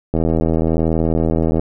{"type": "click train", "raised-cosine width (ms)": 2, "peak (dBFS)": -4, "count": 119, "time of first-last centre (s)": [0.14, 1.595], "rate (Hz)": 81.1, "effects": []}